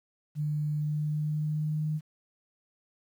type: tone with pitch glide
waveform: sine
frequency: 150 to 153.95 Hz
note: D3 to D#3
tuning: +37 to -18 cents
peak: -27 dBFS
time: 0.35-2.01 s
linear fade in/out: 50 ms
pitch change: +45 cents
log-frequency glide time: 0.8-1.89 s
effects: 10-bit